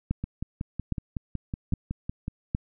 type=two click trains; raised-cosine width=5 ms; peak=-13 / -18 dBFS; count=4 / 12; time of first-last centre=0.11-2.549 / 0.24-2.281 s; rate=1.23 / 5.39 Hz; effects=none